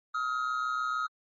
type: tone pair together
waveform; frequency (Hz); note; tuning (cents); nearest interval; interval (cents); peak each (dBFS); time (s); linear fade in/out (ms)
triangle; 1270.3 / 1396.9; D#6 / F6; +36 / 0; major second; 164; -28 / -32; 0.14-1.07; 10
effects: MP3 32 kbps